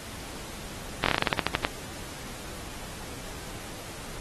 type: slowing click train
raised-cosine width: 0.3 ms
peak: -6 dBFS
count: 13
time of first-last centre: 1.04-1.649 s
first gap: 21 ms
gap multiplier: 1.15
effects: pink hiss -41 dBFS RMS until 4.2 s + AAC 32 kbps